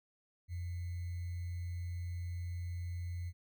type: tone with sample-and-hold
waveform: sine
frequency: 87.3 Hz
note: F2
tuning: in tune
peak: -37 dBFS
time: 0.48-3.33 s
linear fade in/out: 50 ms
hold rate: 2100 Hz
effects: none